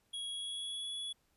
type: tone with pitch glide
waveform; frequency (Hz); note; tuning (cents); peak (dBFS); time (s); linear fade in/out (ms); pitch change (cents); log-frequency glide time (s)
square; 3320 to 3388; G#7 to G#7; -1 to +34; -39; 0.13-1.13; 10; +35; 0.3-0.9
effects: pink hiss -75 dBFS RMS until 1.36 s + resampled to 32000 Hz